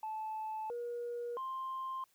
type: tone with pitch steps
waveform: sine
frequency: 871 / 477.9 / 1050 Hz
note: A5 / A#4 / C6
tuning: -18 / +43 / +6 cents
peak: -36 dBFS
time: 0.03-2.04 s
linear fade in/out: 2 ms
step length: 670 ms
effects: tanh soft clip ceiling -34 dBFS + white hiss -72 dBFS RMS until 2.14 s